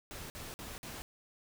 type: noise bursts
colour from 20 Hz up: pink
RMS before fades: -45 dBFS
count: 4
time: 0.11-1.02 s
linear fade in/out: 0 ms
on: 190 ms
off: 50 ms
effects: none